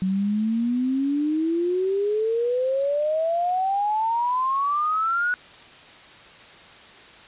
sine exponential sweep, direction up, 185 to 1480 Hz, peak -20 dBFS, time 0.02-5.34 s, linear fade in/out 0 ms, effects white hiss -46 dBFS RMS until 7.27 s + resampled to 8000 Hz

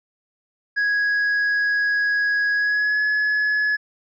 triangle tone with pitch glide, 1661.2 to 1699 Hz, G#6 to G#6, 0 to +39 cents, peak -16 dBFS, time 0.76-3.77 s, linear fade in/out 20 ms, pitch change +39 cents, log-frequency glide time 2.54-3.01 s, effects resampled to 16000 Hz

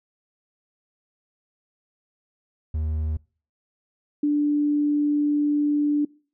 triangle / sine tone pair in turn, 77.78 / 293.7 Hz, D#2 / D4, 0 / 0 cents, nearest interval octave + major seventh, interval 2300 cents, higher second, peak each -21 / -18 dBFS, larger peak second, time 2.74-3.17 / 4.23-6.05 s, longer second, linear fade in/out 5 ms, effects noise-tail reverb RT60 0.4 s tail -24 dB re dry

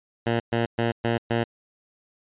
10% pulse tone bursts, 116.54 Hz, A#2, in tune, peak -13 dBFS, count 5, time 0.26-1.44 s, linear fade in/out 10 ms, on 140 ms, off 120 ms, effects resampled to 8000 Hz

